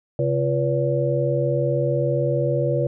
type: tone cluster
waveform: sine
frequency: 135.5 / 344.2 / 488.9 / 569 Hz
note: C#3 / F4 / B4 / C#5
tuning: -39 / -25 / -18 / +45 cents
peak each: -22 / -27 / -24 / -24 dBFS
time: 0.19-2.87 s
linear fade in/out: 2 ms
effects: none